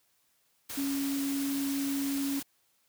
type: tone in noise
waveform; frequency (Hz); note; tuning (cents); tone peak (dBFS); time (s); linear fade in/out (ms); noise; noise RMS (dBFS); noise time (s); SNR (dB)
sine; 277.2; C#4; 0; -29; 0.77-2.4; 10; white; -39; 0.69-2.43; +7
effects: white hiss -71 dBFS RMS until 2.88 s + high-pass 60 Hz 12 dB/octave